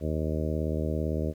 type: harmonic tone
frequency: 77.78 Hz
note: D#2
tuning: in tune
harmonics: 1 / 2 / 3 / 4 / 5 / 6 / 7 / 8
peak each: -30 / -33 / -35 / -36 / -37 / -38 / -38 / -39 dBFS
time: 0-1.34 s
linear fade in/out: 50 ms
effects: 10-bit

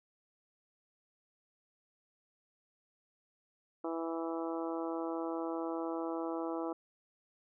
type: harmonic tone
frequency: 164.81 Hz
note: E3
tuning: in tune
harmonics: 2 / 3 / 4 / 5 / 6 / 7 / 8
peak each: -37 / -41 / -43 / -45 / -47 / -48 / -49 dBFS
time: 3.84-6.73 s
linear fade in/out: 5 ms
effects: none

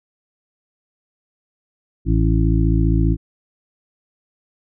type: harmonic tone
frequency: 55 Hz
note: A1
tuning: in tune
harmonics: 1 / 2 / 3 / 5 / 6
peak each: -16 / -19 / -21 / -23 / -24 dBFS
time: 2.05-3.17 s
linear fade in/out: 50 ms
effects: none

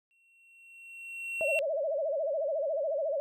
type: tone with exponential growth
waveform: triangle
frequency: 2726 Hz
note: F7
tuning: 43 cents flat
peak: -25 dBFS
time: 0.11-1.59 s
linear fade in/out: 0 ms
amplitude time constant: 320 ms
type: tone with vibrato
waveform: sine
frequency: 599 Hz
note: D5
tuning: 34 cents sharp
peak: -28 dBFS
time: 1.41-3.2 s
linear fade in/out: 0 ms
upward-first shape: sine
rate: 14 Hz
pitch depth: 170 cents each way
effects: none

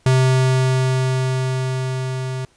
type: tone with level ramp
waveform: square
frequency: 130 Hz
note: C3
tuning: 11 cents flat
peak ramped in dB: -12 to -24 dBFS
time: 0.06-2.45 s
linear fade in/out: 2 ms
effects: pink hiss -57 dBFS RMS until 2.56 s + resampled to 22050 Hz

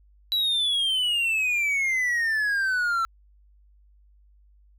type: exponential sweep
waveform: triangle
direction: down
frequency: 3951 to 1329 Hz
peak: -20 dBFS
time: 0.32-3.05 s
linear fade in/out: 0 ms
effects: added 50 Hz sine -54 dBFS peak until 4.78 s

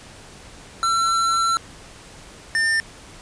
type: tone pair in turn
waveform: square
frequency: 1348 / 1799.4 Hz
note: E6 / A6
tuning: +38 / +38 cents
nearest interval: perfect fourth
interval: 500 cents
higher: second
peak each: -18 dBFS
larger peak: neither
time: 0.83-1.57 / 2.55-2.8 s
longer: first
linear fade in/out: 0 ms
effects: pink hiss -43 dBFS RMS until 3.21 s + resampled to 22050 Hz

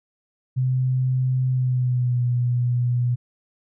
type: tone with pitch glide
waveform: sine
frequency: 128.6 to 122.37 Hz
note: C3 to B2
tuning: -30 to -16 cents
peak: -18 dBFS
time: 0.56-3.16 s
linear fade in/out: 20 ms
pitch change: -86 cents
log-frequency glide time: 1.5-2.23 s
effects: none

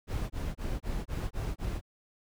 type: noise bursts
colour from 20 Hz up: brown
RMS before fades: -33 dBFS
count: 7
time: 0.07-1.812 s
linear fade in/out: 50 ms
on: 230 ms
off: 22 ms
effects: none

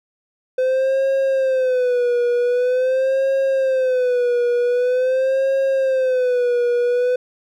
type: tone with vibrato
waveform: triangle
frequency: 510 Hz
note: C5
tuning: 44 cents flat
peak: -13 dBFS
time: 0.58-7.16 s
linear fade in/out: 5 ms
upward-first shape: sine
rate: 0.45 Hz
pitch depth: 97 cents each way
effects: none

